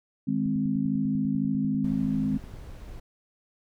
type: chord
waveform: sine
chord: Ab major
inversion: second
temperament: equal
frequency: 155.56 / 207.7 / 261.6 Hz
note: Eb3 / Ab3 / C4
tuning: 0 / 0 / 0 cents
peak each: -31 / -27 / -27 dBFS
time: 0.27-2.38 s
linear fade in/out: 10 ms
type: click train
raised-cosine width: 5 ms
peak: -31 dBFS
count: 22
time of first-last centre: 0.46-2.539 s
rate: 10.1 Hz
type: noise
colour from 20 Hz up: brown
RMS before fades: -42 dBFS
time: 1.84-3 s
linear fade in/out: 5 ms
effects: none